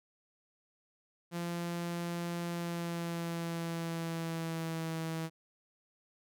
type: tone with pitch glide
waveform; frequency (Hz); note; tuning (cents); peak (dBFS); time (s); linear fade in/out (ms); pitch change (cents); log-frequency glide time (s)
sawtooth; 171.8 to 162.25; F3 to E3; -28 to -27; -31; 1.31-5.3; 50; -99; 2.48-4.97
effects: none